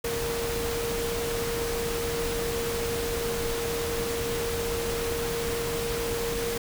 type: tone in noise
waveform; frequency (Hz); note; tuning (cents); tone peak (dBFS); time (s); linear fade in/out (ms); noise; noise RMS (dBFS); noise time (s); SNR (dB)
sine; 466.2; A#4; 0; -29; 0.04-6.58; 5; pink; -32; 0.04-6.58; 0
effects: none